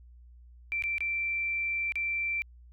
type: tone with dropouts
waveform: sine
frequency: 2346 Hz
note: D7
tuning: 2 cents flat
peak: -28 dBFS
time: 0.72-2.42 s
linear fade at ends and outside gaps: 0 ms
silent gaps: 0.823-0.838 / 0.982-1.006 / 1.921-1.956 s
effects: added 60 Hz sine -50 dBFS peak until 2.72 s